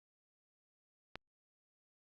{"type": "click", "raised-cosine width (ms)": 0.3, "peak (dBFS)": -26, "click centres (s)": 1.156, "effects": ["Opus 48 kbps"]}